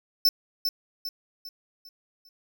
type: tone with echo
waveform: square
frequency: 5300 Hz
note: E8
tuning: 9 cents sharp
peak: -17 dBFS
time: 0.25-0.29 s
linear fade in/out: 2 ms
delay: 400 ms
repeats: 5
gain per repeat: -7 dB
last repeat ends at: 2.29 s
effects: none